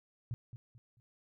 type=tone with echo; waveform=sine; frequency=119 Hz; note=A#2; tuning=36 cents sharp; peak=-34 dBFS; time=0.31-0.34 s; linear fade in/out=0 ms; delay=220 ms; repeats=3; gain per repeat=-10 dB; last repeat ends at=1 s; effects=none